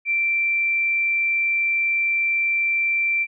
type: tone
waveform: sine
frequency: 2349 Hz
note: D7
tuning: in tune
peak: -18 dBFS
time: 0.05-3.27 s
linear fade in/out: 50 ms
effects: none